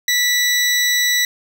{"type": "tone", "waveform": "20% pulse", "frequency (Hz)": 1960, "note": "B6", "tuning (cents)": -14, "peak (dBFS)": -9, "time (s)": [0.08, 1.25], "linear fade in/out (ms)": 2, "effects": ["8-bit"]}